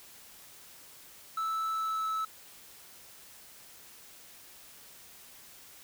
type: tone with pitch glide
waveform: triangle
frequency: 1313 to 1303.9 Hz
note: E6 to E6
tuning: -7 to -19 cents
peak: -28 dBFS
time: 1.37-2.25 s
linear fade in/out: 5 ms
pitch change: -12 cents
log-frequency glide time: 1.7-2.06 s
effects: white hiss -53 dBFS RMS until 5.83 s

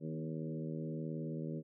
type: harmonic tone with a mistuned harmonic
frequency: 78.8 Hz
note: D#2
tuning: 23 cents sharp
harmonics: 2 / 3 / 4 / 5 / 6 / 7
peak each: -40 / -44 / -46 / -48 / -50 / -51 dBFS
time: 0-1.63 s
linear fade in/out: 50 ms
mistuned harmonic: 3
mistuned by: +20 cents
effects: none

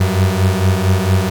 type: beating tone pair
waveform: 35% pulse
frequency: 92 / 96.4 Hz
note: F#2 / G2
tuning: -9 / -28 cents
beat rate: 4.4 Hz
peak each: -13 dBFS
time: 0-1.3 s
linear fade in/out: 10 ms
effects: none

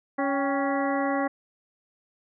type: harmonic tone with a mistuned harmonic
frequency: 278.7 Hz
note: C#4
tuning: 9 cents sharp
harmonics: 1 / 2 / 3 / 4 / 5 / 6 / 7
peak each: -27 / -29 / -30 / -33 / -38 / -38 / -35 dBFS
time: 0.18-1.28 s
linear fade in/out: 10 ms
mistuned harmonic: 3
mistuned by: -83 cents
effects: none

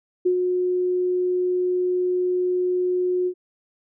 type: tone with ADSR envelope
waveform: sine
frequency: 362.4 Hz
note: F#4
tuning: 36 cents flat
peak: -15 dBFS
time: 0.25-3.34 s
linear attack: 13 ms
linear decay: 89 ms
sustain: -4 dB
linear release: 72 ms
effects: none

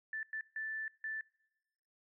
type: tone bursts at uneven times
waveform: sine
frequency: 1760 Hz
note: A6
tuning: in tune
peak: -37 dBFS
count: 4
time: 0.13-0.23 / 0.33-0.41 / 0.56-0.88 / 1.04-1.21 s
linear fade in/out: 2 ms
effects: noise-tail reverb RT60 1.0 s tail -25 dB re dry

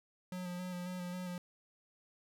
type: tone with vibrato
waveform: square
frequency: 180 Hz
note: F#3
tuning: 47 cents flat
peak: -40 dBFS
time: 0.32-1.38 s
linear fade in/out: 2 ms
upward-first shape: square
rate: 3.7 Hz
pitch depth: 21 cents each way
effects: none

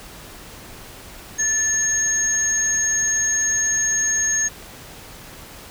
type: tone pair together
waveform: sine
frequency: 1756 / 6522 Hz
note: A6 / G#8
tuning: -4 / -32 cents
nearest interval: octave + major seventh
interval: 2272 cents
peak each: -25 / -18 dBFS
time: 1.38-4.49 s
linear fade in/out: 20 ms
effects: pink hiss -40 dBFS RMS until 5.7 s

